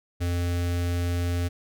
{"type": "tone with notch filter", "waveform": "square", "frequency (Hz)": 87.31, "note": "F2", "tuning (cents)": 0, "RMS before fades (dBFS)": -26, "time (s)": [0.2, 1.49], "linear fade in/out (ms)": 20, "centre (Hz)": 980, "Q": 2, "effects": []}